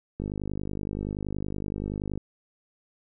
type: click train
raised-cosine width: 3 ms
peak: -19 dBFS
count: 101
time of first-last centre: 0.2-2.176 s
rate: 50.6 Hz
effects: none